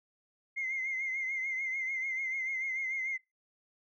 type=tone with vibrato; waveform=sine; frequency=2100 Hz; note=C7; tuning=6 cents sharp; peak=-31 dBFS; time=0.56-3.18 s; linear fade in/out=20 ms; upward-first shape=triangle; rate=6.8 Hz; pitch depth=61 cents each way; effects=noise-tail reverb RT60 0.2 s tail -23 dB re dry + tanh soft clip ceiling -27 dBFS